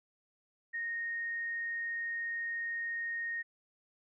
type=tone; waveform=sine; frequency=1857 Hz; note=A#6; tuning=7 cents flat; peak=-34 dBFS; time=0.73-3.43 s; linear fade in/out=20 ms; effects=none